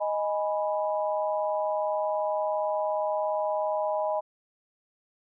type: chord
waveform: sine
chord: G# minor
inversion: second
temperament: equal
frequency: 622.3 / 830.6 / 987.8 Hz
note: D#5 / G#5 / B5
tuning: 0 / 0 / 0 cents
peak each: -27 / -31 / -33 dBFS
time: 0-4.21 s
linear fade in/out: 20 ms
effects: none